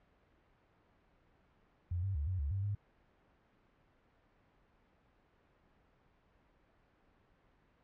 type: tone with pitch steps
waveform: sine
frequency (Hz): 87.7 / 97.2 / 72.3 / 92.8 / 70.7 / 97.6 / 102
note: F2 / G2 / D2 / F#2 / C#2 / G2 / G#2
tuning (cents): +8 / -14 / -27 / +6 / +35 / -7 / -31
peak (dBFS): -33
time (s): 1.91-2.75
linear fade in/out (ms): 5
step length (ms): 120
effects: pink hiss -70 dBFS RMS until 7.83 s + low-pass 2000 Hz 12 dB/octave